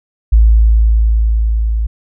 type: tone with level ramp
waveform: sine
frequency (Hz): 55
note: A1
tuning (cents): 0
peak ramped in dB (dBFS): -3 to -12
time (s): 0.32-1.87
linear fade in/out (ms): 10
effects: none